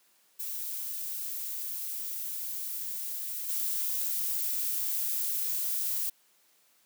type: noise with level steps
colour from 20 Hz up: violet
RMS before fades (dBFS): -36 / -31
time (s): 0.39-6.1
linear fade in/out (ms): 10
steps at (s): 3.48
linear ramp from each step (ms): 20
effects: white hiss -66 dBFS RMS until 6.85 s + high-pass 200 Hz 12 dB/octave